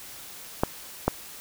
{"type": "clicks", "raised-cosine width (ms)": 1, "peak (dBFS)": -6, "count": 2, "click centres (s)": [0.635, 1.08], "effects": ["white hiss -43 dBFS RMS until 1.4 s"]}